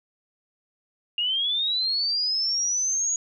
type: linear sweep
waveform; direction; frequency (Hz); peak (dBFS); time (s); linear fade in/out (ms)
sine; up; 2812 to 6760; -22; 1.18-3.16; 2
effects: none